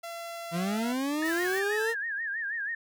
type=tone; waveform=sawtooth; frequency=678 Hz; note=E5; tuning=49 cents sharp; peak=-33 dBFS; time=0.03-0.93 s; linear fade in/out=10 ms
type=linear sweep; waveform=40% pulse; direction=up; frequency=162.6 to 466.2 Hz; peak=-27 dBFS; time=0.51-1.95 s; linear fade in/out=50 ms
type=tone with vibrato; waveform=sine; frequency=1724 Hz; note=A6; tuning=36 cents flat; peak=-30 dBFS; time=1.22-2.75 s; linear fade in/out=5 ms; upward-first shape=sine; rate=6.2 Hz; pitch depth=140 cents each way
type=noise; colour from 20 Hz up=white; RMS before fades=-43 dBFS; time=1.24-1.6 s; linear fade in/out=20 ms
effects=none